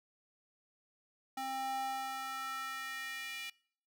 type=tone with high-pass filter sweep; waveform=square; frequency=265.3 Hz; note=C4; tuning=24 cents sharp; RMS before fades=-40 dBFS; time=1.37-3.5 s; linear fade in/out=5 ms; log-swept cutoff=590 to 2500 Hz; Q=3; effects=noise-tail reverb RT60 0.6 s tail -25 dB re dry